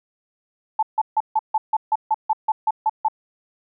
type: tone bursts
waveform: sine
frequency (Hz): 872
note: A5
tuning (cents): -16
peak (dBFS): -15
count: 13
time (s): 0.79-3.084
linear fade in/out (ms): 5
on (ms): 38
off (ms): 150
effects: none